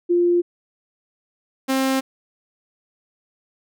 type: tone pair in turn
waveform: sine / sawtooth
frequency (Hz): 349.2 / 265.6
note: F4 / C4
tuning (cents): 0 / +26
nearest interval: perfect fourth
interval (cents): 474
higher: first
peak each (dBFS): -14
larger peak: neither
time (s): 0.09-0.42 / 1.68-2.01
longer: neither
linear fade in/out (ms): 20
effects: none